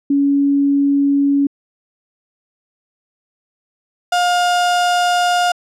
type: tone pair in turn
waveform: sine / 35% pulse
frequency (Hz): 281.1 / 709.9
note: C#4 / F5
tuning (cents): +24 / +28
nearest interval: octave + major third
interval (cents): 1604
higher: second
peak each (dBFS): -11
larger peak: neither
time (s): 0.1-1.47 / 4.12-5.52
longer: second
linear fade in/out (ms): 5
effects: low-pass 8000 Hz 12 dB/octave